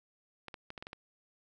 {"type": "clicks", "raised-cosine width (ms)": 0.3, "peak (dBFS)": -27, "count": 7, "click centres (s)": [0.483, 0.542, 0.704, 0.778, 0.825, 0.869, 0.931], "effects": []}